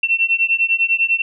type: beating tone pair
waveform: sine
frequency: 2698 / 2708 Hz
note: E7 / E7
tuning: +40 / +46 cents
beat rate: 10 Hz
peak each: -17 dBFS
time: 0.03-1.22 s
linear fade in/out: 5 ms
effects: none